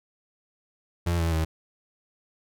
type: tone with pitch steps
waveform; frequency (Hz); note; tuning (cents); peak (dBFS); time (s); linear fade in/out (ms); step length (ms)
35% pulse; 86 / 82.93 / 79.96; F2 / E2 / D#2; -26 / +11 / +48; -21; 1.06-1.45; 10; 130
effects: none